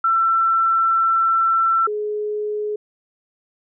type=tone pair in turn; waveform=sine; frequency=1342 / 420.8 Hz; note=E6 / G#4; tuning=+31 / +23 cents; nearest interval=octave + minor sixth; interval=2008 cents; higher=first; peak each=-14 / -21 dBFS; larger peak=first; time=0.04-1.87 / 1.87-2.76 s; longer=first; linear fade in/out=5 ms; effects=none